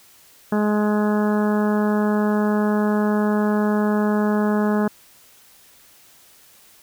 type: harmonic tone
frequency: 210 Hz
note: G#3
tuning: 19 cents sharp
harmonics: 1 / 2 / 3 / 4 / 5 / 6 / 7 / 8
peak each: -18 / -24 / -28 / -30 / -32 / -34 / -35 / -36 dBFS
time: 0.52-4.88 s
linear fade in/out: 5 ms
effects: white hiss -51 dBFS RMS until 6.82 s